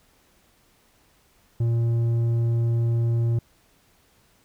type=tone with low-pass filter; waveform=square; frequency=116.54 Hz; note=A#2; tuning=in tune; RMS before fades=-22 dBFS; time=1.6-3.39 s; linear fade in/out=5 ms; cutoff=290 Hz; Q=0.52; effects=pink hiss -61 dBFS RMS until 4.44 s